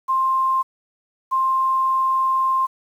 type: tone pair in turn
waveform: sine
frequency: 1054 / 1054 Hz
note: C6 / C6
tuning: +12 / +12 cents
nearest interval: unison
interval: 0 cents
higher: neither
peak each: -16 dBFS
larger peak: neither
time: 0.08-0.63 / 1.31-2.67 s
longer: second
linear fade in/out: 20 ms
effects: 8-bit